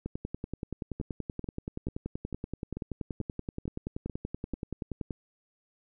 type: two click trains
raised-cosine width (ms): 3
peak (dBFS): -24 / -21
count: 9 / 54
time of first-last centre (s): 1-4.54 / 0.06-5.108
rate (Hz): 2.26 / 10.5
effects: none